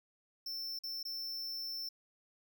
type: tone with dropouts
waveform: square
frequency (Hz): 5360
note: E8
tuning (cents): +28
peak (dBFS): -39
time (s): 0.46-1.89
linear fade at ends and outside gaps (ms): 5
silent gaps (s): 0.79-0.836 / 1.03-1.051
effects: none